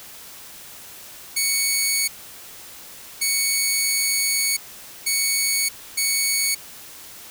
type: tone bursts at uneven times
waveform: 10% pulse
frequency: 2226 Hz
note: C#7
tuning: 7 cents sharp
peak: -10 dBFS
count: 4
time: 1.36-2.08 / 3.21-4.57 / 5.06-5.69 / 5.97-6.55 s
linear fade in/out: 10 ms
effects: white hiss -41 dBFS RMS until 7.3 s